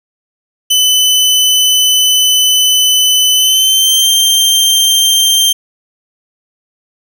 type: tone with pitch glide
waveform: sawtooth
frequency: 3014 to 3157 Hz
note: F#7 to G7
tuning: +31 to +12 cents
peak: -4 dBFS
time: 0.7-5.53 s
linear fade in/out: 10 ms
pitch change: +81 cents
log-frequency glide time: 3.33-4.07 s
effects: none